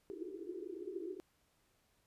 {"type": "band-pass noise", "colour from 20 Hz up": "white", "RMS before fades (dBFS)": -45, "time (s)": [0.1, 1.2], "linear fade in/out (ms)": 0, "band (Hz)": [320, 410], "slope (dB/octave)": 96, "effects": ["pink hiss -75 dBFS RMS until 2.06 s", "resampled to 32000 Hz"]}